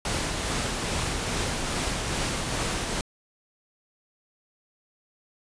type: noise with tremolo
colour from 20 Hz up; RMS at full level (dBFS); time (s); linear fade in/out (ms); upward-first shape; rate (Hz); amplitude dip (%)
pink; -27; 0.05-3.01; 2; triangle; 2.4; 30
effects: resampled to 22050 Hz